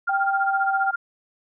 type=tone with tremolo; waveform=sine; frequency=1400 Hz; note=F6; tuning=4 cents sharp; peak=-19 dBFS; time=0.07-0.96 s; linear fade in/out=10 ms; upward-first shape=sine; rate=15 Hz; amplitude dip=90%
type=tone with pitch glide; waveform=sine; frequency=784 to 777.7 Hz; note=G5 to G5; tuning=0 to -14 cents; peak=-21 dBFS; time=0.09-0.91 s; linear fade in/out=5 ms; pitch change=-14 cents; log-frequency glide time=0.25-0.78 s
effects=none